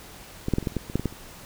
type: clicks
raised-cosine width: 3 ms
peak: -13 / -8 / -10 / -22 / -12 / -30 / -12 / -23 / -9 / -16 / -11 / -28 dBFS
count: 12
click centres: 0.484 / 0.537 / 0.584 / 0.627 / 0.672 / 0.722 / 0.767 / 0.899 / 0.956 / 0.996 / 1.057 / 1.125 s
effects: pink hiss -45 dBFS RMS until 1.45 s